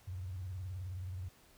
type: tone with vibrato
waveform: sine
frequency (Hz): 91.9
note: F#2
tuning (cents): -11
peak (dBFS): -39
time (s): 0.07-1.29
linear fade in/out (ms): 10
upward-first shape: sine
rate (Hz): 19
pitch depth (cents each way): 140
effects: pink hiss -64 dBFS RMS until 1.57 s